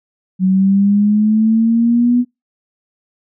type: linear sweep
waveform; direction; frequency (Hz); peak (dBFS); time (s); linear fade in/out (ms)
sine; up; 185 to 246.9; -9; 0.39-2.25; 50
effects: noise-tail reverb RT60 0.2 s tail -23 dB re dry